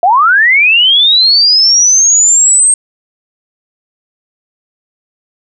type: linear sweep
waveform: sine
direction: up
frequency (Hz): 659.3 to 8470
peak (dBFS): -4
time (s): 0.03-2.74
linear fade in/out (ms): 2
effects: none